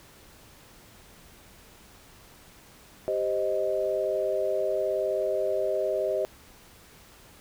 sine chord, C minor, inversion second, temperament equal, 392 / 523.3 / 622.3 Hz, G4 / C5 / Eb5, 0 / 0 / 0 cents, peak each -30 / -30 / -27 dBFS, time 3.08-6.25 s, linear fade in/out 0 ms, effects pink hiss -53 dBFS RMS until 7.4 s

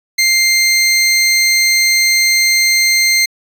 20% pulse tone, 2100 Hz, C7, 6 cents sharp, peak -4 dBFS, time 0.18-3.26 s, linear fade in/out 10 ms, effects resampled to 32000 Hz

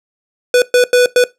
square tone bursts at uneven times, 493.9 Hz, B4, in tune, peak -7 dBFS, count 4, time 0.54-0.62 / 0.74-0.84 / 0.93-1.06 / 1.16-1.24 s, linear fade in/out 2 ms, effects noise-tail reverb RT60 0.2 s tail -19 dB re dry + low-pass 11000 Hz 12 dB/octave

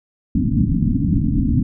white low-pass noise, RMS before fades -17 dBFS, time 0.35-1.63 s, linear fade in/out 5 ms, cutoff 290 Hz, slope 96 dB/octave, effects none

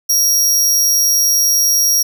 sawtooth tone, 5650 Hz, F8, 19 cents sharp, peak -8 dBFS, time 0.09-2.03 s, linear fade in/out 10 ms, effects none

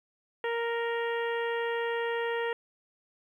harmonic tone, 466.2 Hz, A#4, in tune, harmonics 1 / 2 / 3 / 4 / 5 / 6 / 7, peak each -30 / -36 / -41 / -36 / -47 / -44 / -49 dBFS, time 0.44-2.53 s, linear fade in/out 2 ms, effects 11-bit

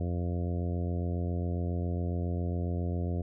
harmonic tone, 87.31 Hz, F2, in tune, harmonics 1 / 2 / 3 / 4 / 5 / 6 / 7 / 8, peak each -30 / -36 / -40 / -42 / -44 / -46 / -47 / -48 dBFS, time 0-3.22 s, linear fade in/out 5 ms, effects none

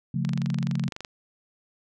sine chord, Db augmented, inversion none, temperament equal, 138.59 / 174.61 / 220 Hz, Db3 / F3 / A3, 0 / 0 / 0 cents, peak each -27 / -28 / -31 dBFS, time 0.14-0.89 s, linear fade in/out 5 ms
click train, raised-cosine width 0.2 ms, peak -19 dBFS, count 20, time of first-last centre 0.25-1.048 s, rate 23.8 Hz
effects none

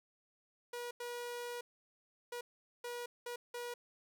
sawtooth tone bursts at uneven times, 482.3 Hz, B4, 41 cents flat, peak -37 dBFS, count 6, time 0.73-0.91 / 1-1.61 / 2.32-2.41 / 2.84-3.06 / 3.26-3.36 / 3.54-3.74 s, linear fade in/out 5 ms, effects none

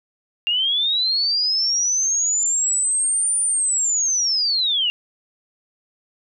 sine linear two-way sweep, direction up then down, 2773 to 9330 to 2773 Hz, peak -17 dBFS, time 0.47-4.9 s, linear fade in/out 0 ms, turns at 3.4 s, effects none

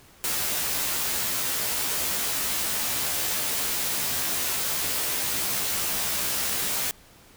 white noise with comb filter, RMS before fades -27 dBFS, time 0.24-6.91 s, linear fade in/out 0 ms, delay 15 ms, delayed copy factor +0.85, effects pink hiss -53 dBFS RMS until 7.36 s

